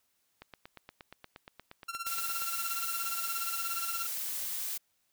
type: click train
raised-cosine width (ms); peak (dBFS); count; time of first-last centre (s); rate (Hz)
0.3; -30; 18; 0.42-2.42; 8.5
type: tone with tremolo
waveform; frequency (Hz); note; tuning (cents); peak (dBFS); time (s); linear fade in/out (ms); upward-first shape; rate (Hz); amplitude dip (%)
sawtooth; 1365; F6; -40; -30; 1.88-4.07; 10; sine; 17; 85
type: noise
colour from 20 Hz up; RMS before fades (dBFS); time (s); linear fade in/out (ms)
blue; -36; 2.06-4.78; 10
effects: white hiss -75 dBFS RMS until 5.12 s